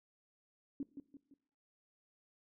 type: tone with echo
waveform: sine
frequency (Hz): 279.1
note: C#4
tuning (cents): +12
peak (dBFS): -36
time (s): 0.8-0.83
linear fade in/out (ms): 2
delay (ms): 170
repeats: 3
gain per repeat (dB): -7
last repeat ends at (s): 1.34
effects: noise-tail reverb RT60 0.7 s tail -21 dB re dry